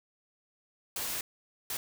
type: noise bursts at uneven times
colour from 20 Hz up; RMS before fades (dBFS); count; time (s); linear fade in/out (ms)
white; -35; 2; 0.96-1.21 / 1.7-1.77; 2
effects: none